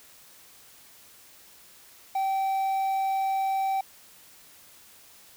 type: tone with quantisation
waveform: triangle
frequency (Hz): 774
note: G5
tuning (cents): -22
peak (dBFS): -22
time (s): 2.15-3.81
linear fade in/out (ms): 5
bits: 8
effects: white hiss -53 dBFS RMS until 5.36 s